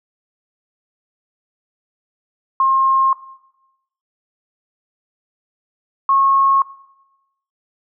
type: tone pair in turn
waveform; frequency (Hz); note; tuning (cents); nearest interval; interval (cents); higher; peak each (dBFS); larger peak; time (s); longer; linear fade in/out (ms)
sine; 1068 / 1089.8; C6 / C#6; +35 / -30; unison; 35; second; -11; neither; 2.6-3.13 / 6.09-6.62; neither; 2
effects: noise-tail reverb RT60 0.9 s tail -18 dB re dry